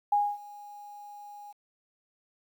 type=tone with ADSR envelope; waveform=sine; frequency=822 Hz; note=G#5; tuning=18 cents flat; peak=-20 dBFS; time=0.12-1.53 s; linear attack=6 ms; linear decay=250 ms; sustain=-23 dB; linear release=18 ms; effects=10-bit